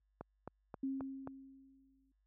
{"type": "click train", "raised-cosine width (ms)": 1, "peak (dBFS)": -30, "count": 5, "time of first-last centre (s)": [0.21, 1.274], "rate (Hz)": 3.76}
{"type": "tone with exponential decay", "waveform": "sine", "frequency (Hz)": 268.9, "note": "C4", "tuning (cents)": 47, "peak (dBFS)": -34, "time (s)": [0.83, 2.12], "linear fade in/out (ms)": 5, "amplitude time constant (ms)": 280}
{"effects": ["added 50 Hz sine -70 dBFS peak until 2.26 s", "high-pass 60 Hz 12 dB/octave"]}